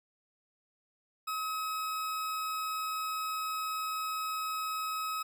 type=tone; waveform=40% pulse; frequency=1277 Hz; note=D#6; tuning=45 cents sharp; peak=-32 dBFS; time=1.27-5.23 s; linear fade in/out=10 ms; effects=none